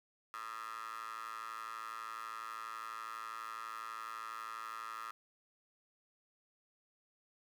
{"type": "tone with high-pass filter", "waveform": "15% pulse", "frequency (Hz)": 112.1, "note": "A2", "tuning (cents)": 33, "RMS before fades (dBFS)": -45, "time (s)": [0.34, 5.11], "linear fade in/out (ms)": 0, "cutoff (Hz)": 1300, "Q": 9.5, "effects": []}